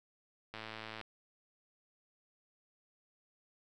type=click train; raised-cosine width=0.3 ms; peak=-28 dBFS; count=53; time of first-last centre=0.54-1.013 s; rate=110 Hz; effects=none